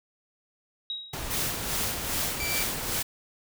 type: tone with exponential decay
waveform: sine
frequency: 3816 Hz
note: A#7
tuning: 40 cents sharp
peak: -28 dBFS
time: 0.9-1.36 s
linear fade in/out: 1 ms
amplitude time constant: 100 ms
type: noise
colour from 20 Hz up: pink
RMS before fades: -35 dBFS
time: 1.13-3 s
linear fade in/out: 5 ms
type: noise with tremolo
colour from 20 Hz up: white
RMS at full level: -29 dBFS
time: 1.3-3.03 s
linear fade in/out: 10 ms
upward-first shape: sine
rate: 2.5 Hz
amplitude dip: 65%
type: tone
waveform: sawtooth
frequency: 2329 Hz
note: D7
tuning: 15 cents flat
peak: -27 dBFS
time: 2.4-2.63 s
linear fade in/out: 2 ms
effects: none